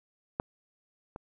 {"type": "clicks", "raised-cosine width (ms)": 1, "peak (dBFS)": [-15, -26], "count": 2, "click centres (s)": [0.399, 1.161], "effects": []}